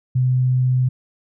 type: tone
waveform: sine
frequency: 127.5 Hz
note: C3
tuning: 44 cents flat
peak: -14 dBFS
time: 0.15-0.89 s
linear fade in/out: 10 ms
effects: none